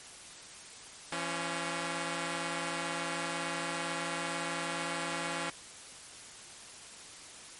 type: tone pair together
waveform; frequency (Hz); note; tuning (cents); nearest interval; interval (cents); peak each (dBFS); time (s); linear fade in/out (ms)
5% pulse; 169.9 / 277.2; F3 / C#4; -47 / 0; minor sixth; 847; -25; 1.12-5.5; 2
effects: white hiss -49 dBFS RMS until 7.59 s + MP3 48 kbps